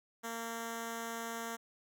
5% pulse tone with notch filter, 229.7 Hz, A#3, 25 cents flat, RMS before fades -41 dBFS, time 0.23-1.57 s, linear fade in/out 20 ms, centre 2500 Hz, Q 1.6, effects none

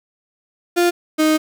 35% pulse tone pair in turn, 349.2 / 311.1 Hz, F4 / D#4, 0 / 0 cents, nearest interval major second, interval 200 cents, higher first, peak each -11 dBFS, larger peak neither, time 0.76-0.91 / 1.18-1.38 s, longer second, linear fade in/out 20 ms, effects none

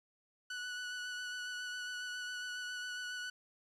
sawtooth tone with vibrato, 1480 Hz, F#6, in tune, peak -36 dBFS, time 0.5-3.3 s, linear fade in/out 5 ms, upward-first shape sine, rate 7.3 Hz, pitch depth 16 cents each way, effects low-pass 7000 Hz 12 dB/octave + 12-bit

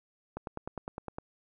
click train, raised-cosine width 1 ms, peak -23 dBFS, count 9, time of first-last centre 0.37-1.185 s, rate 9.82 Hz, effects none

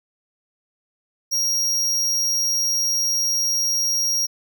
45% pulse tone, 5630 Hz, F8, 13 cents sharp, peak -19 dBFS, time 1.31-4.27 s, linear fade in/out 20 ms, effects none

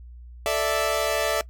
sawtooth chord, A suspended fourth, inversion none, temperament equal, 440 / 587.3 / 659.3 Hz, A4 / D5 / E5, 0 / 0 / 0 cents, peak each -25 / -22 / -21 dBFS, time 0.46-1.41 s, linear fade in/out 0 ms, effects noise-tail reverb RT60 0.1 s tail -20 dB re dry + added 60 Hz sine -40 dBFS peak until 1.49 s

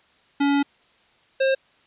square tone pair in turn, 282.7 / 533.7 Hz, C#4 / C5, +34 / +34 cents, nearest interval major seventh, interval 1100 cents, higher second, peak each -18 dBFS, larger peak neither, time 0.4-0.63 / 1.4-1.55 s, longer first, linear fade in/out 10 ms, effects white hiss -59 dBFS RMS until 1.86 s + resampled to 8000 Hz

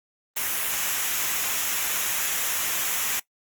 white noise with comb filter, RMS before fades -26 dBFS, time 0.36-3.2 s, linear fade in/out 10 ms, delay 0.22 ms, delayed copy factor -0.55, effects noise-tail reverb RT60 0.1 s tail -20 dB re dry + Opus 32 kbps

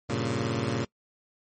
15% pulse chord, G diminished, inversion none, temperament equal, 98 / 116.54 / 138.59 Hz, G2 / Bb2 / Db3, 0 / 0 / 0 cents, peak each -28 / -23 / -25 dBFS, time 0.09-0.85 s, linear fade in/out 10 ms, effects noise-tail reverb RT60 0.1 s tail -23 dB re dry + MP3 32 kbps

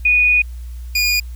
sine / 25% pulse tone pair in turn, 2469 / 2442 Hz, D#7 / D#7, -14 / -33 cents, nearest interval unison, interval 19 cents, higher first, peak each -10 dBFS, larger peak neither, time 0.05-0.42 / 0.95-1.2 s, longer first, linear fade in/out 5 ms, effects added 60 Hz sine -27 dBFS peak until 1.35 s + white hiss -51 dBFS RMS until 1.35 s

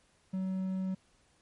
triangle tone, 188.4 Hz, F#3, 32 cents sharp, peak -29 dBFS, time 0.33-0.95 s, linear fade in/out 10 ms, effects pink hiss -68 dBFS RMS until 1.41 s + MP3 48 kbps

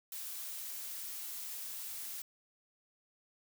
blue noise, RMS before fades -43 dBFS, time 0.12-2.22 s, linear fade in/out 2 ms, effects none

